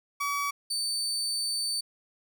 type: tone pair in turn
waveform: 30% pulse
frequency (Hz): 1140 / 4560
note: C#6 / C#8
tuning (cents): +48 / +48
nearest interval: 2 octaves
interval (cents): 2400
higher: second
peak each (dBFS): -25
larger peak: neither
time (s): 0.2-0.51 / 0.7-1.81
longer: second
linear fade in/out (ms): 10
effects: none